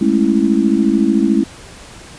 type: chord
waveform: sine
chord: A major seventh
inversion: third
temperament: just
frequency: 206.2 / 220 / 275 / 330 Hz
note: G#3 / A3 / C#4 / E4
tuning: -12 / 0 / -14 / +2 cents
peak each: -16 dBFS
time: 0.01-1.44 s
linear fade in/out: 5 ms
effects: pink hiss -37 dBFS RMS until 2.18 s + resampled to 22050 Hz